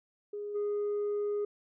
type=tone with level steps; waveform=sine; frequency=412.8 Hz; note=G#4; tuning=10 cents flat; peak=-35 / -27 dBFS; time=0.33-1.45 s; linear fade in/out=5 ms; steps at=0.54 s; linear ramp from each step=20 ms; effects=tanh soft clip ceiling -28 dBFS